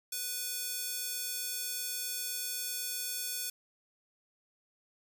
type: tone with high-pass filter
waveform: square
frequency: 493.9 Hz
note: B4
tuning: in tune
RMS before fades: -37 dBFS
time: 0.12-3.5 s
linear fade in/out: 5 ms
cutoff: 5900 Hz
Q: 0.56
effects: none